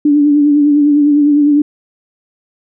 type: tone with vibrato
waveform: sine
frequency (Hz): 292.1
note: D4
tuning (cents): -9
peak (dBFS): -6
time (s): 0.05-1.62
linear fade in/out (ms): 5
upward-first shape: triangle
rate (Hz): 9.9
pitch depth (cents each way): 45
effects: none